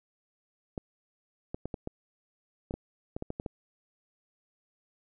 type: clicks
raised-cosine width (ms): 2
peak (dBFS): -21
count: 12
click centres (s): 0.778 / 1.545 / 1.656 / 1.742 / 1.874 / 2.709 / 2.74 / 3.165 / 3.224 / 3.304 / 3.399 / 3.462
effects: none